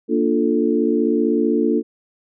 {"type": "chord", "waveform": "sine", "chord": "Bb major seventh", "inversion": "none", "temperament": "equal", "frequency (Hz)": [233.1, 293.7, 349.2, 440], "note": ["Bb3", "D4", "F4", "A4"], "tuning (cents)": [0, 0, 0, 0], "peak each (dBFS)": [-20, -20, -21, -21], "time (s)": [0.08, 1.83], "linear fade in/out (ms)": 50, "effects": []}